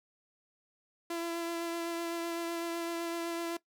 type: tone with vibrato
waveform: sawtooth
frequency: 337.4 Hz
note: E4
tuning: 40 cents sharp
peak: -30 dBFS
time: 1.1-3.57 s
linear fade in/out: 5 ms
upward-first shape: sine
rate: 7.9 Hz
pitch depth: 14 cents each way
effects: noise-tail reverb RT60 0.1 s tail -19 dB re dry